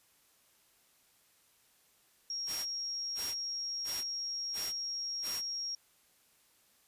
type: tone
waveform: sine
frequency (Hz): 5588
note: F8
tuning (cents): 0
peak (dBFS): -35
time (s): 2.3-5.75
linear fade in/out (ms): 2
type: noise bursts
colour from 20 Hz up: white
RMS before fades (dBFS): -41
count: 5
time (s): 2.46-5.42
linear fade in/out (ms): 50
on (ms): 200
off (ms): 490
effects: white hiss -68 dBFS RMS until 6.87 s + resampled to 32000 Hz